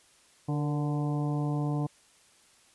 harmonic tone with a mistuned harmonic, 146.83 Hz, D3, in tune, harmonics 1 / 2 / 3 / 4 / 5 / 6 / 7, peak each -28 / -33 / -41 / -44 / -41 / -45 / -46 dBFS, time 0.48-1.87 s, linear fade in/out 10 ms, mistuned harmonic 3, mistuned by +59 cents, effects white hiss -61 dBFS RMS until 2.74 s + resampled to 24000 Hz

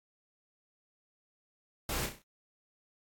pink noise with echo, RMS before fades -35 dBFS, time 1.89-2.06 s, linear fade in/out 2 ms, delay 32 ms, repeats 5, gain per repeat -6 dB, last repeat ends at 2.22 s, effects AAC 64 kbps

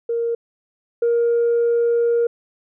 sine tone pair in turn, 466.2 / 470 Hz, A#4 / A#4, 0 / +14 cents, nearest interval unison, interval 14 cents, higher second, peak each -18 / -13 dBFS, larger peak second, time 0.09-0.35 / 1.02-2.27 s, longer second, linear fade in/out 5 ms, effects tanh soft clip ceiling -12 dBFS

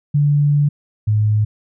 sine tone pair in turn, 145.5 / 106.46 Hz, D3 / G#2, -16 / +43 cents, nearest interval perfect fourth, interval 541 cents, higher first, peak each -11 / -12 dBFS, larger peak first, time 0.14-0.69 / 1.07-1.45 s, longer first, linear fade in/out 10 ms, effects none

